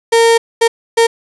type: tone bursts at uneven times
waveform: 35% pulse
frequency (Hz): 460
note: A#4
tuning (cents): -23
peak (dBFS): -5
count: 3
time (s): 0.12-0.38 / 0.61-0.68 / 0.97-1.07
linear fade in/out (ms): 10
effects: resampled to 24000 Hz + 7-bit